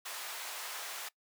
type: high-pass noise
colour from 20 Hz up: pink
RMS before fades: -42 dBFS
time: 0.05-1.09 s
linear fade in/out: 10 ms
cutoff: 860 Hz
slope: 12 dB/octave
effects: noise-tail reverb RT60 0.1 s tail -21 dB re dry + high-pass 400 Hz 12 dB/octave